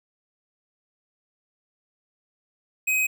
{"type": "tone", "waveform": "square", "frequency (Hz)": 2525, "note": "D#7", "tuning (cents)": 25, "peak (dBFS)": -21, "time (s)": [2.87, 3.07], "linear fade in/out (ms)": 10, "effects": []}